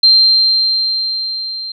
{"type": "tone with level ramp", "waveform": "sine", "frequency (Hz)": 4156, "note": "C8", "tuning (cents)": -12, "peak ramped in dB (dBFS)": [-4, -22], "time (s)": [0.03, 1.72], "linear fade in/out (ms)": 5, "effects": []}